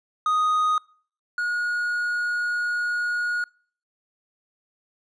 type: tone pair in turn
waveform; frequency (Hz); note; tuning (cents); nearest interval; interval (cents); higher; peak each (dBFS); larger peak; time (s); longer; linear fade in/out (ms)
triangle; 1244.5 / 1444.8; D#6 / F#6; 0 / -42; minor third; 258; second; -17 / -21; first; 0.26-0.78 / 1.38-3.44; second; 2
effects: noise-tail reverb RT60 0.5 s tail -26 dB re dry + resampled to 22050 Hz